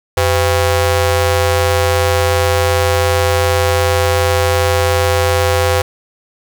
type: ring-modulated tone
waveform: sawtooth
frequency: 297.3 Hz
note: D4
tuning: 21 cents sharp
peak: -4 dBFS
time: 0.17-5.82 s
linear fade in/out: 5 ms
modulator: 210 Hz
effects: none